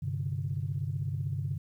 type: chord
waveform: sine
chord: G suspended fourth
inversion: none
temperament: equal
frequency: 98 / 130.81 / 146.83 Hz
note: G2 / C3 / D3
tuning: 0 / 0 / 0 cents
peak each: -34 dBFS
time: 0.02-1.58 s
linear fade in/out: 10 ms
effects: tanh soft clip ceiling -21 dBFS + 11-bit